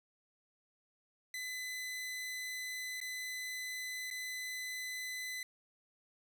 sawtooth tone with dropouts, 2012 Hz, B6, 32 cents sharp, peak -36 dBFS, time 1.34-5.43 s, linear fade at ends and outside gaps 2 ms, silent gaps 3.003-3.013 / 4.103-4.11 s, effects none

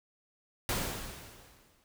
pink noise with exponential decay, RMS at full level -30 dBFS, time 0.69-1.84 s, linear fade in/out 1 ms, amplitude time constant 250 ms, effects none

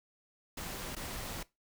pink noise with dropouts, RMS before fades -41 dBFS, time 0.57-1.43 s, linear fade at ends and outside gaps 5 ms, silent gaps 0.952-0.964 s, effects noise-tail reverb RT60 0.2 s tail -19 dB re dry

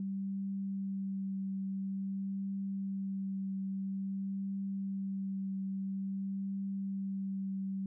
sine tone with vibrato, 194.3 Hz, G3, 15 cents flat, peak -34 dBFS, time 0-7.86 s, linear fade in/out 2 ms, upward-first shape triangle, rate 0.49 Hz, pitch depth 13 cents each way, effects none

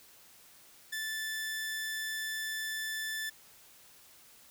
sawtooth tone, 1756 Hz, A6, 4 cents flat, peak -31 dBFS, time 0.92-3.3 s, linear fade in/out 10 ms, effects white hiss -58 dBFS RMS until 4.5 s

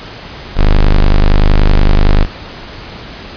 45% pulse tone, 25.31 Hz, G#0, 44 cents flat, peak -4 dBFS, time 0.55-2.27 s, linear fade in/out 50 ms, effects pink hiss -29 dBFS RMS until 3.36 s + resampled to 11025 Hz

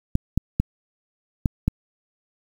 clicks, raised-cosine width 5 ms, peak -6 dBFS, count 5, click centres 0.154 / 0.376 / 0.6 / 1.458 / 1.68 s, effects 7-bit

